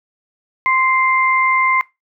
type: tone pair together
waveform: sine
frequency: 1044.6 / 2093 Hz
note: C6 / C7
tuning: -3 / 0 cents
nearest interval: octave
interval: 1203 cents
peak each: -15 dBFS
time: 0.66-1.81 s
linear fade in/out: 0 ms
effects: noise-tail reverb RT60 0.2 s tail -20 dB re dry